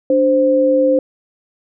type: tone pair together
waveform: sine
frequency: 293 / 522.1 Hz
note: D4 / C5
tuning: -4 / -4 cents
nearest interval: minor seventh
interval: 1000 cents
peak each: -16 / -11 dBFS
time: 0.1-0.99 s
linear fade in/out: 2 ms
effects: none